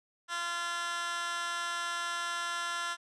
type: tone with high-pass filter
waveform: 15% pulse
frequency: 344.3 Hz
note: F4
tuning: 25 cents flat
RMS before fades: -35 dBFS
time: 0.28-2.97 s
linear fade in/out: 50 ms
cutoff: 1500 Hz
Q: 1.6
effects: resampled to 22050 Hz